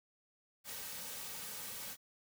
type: noise with comb filter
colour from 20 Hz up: white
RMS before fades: -45 dBFS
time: 0.64-1.97 s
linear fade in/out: 50 ms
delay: 2.9 ms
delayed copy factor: -0.6
effects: none